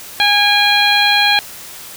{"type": "harmonic tone with a mistuned harmonic", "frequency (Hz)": 821, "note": "G#5", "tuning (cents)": -20, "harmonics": [1, 2, 3, 4, 5], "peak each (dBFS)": [-16, -16, -16, -16, -16], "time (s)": [0.2, 1.39], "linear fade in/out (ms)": 0, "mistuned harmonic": 3, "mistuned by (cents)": -35, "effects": ["white hiss -33 dBFS RMS until 1.96 s"]}